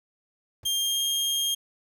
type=noise with exponential decay; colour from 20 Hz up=brown; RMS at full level=-41 dBFS; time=0.63-0.71 s; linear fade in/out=2 ms; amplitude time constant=17 ms
type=tone with pitch glide; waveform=sawtooth; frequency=3200 to 3222 Hz; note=G7 to G7; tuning=+35 to +47 cents; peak=-21 dBFS; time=0.65-1.55 s; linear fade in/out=10 ms; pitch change=+12 cents; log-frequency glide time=0.76-1.03 s
effects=none